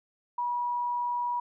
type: tone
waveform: sine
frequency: 968 Hz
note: B5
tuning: 35 cents flat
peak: -27 dBFS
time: 0.38-1.4 s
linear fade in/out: 5 ms
effects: none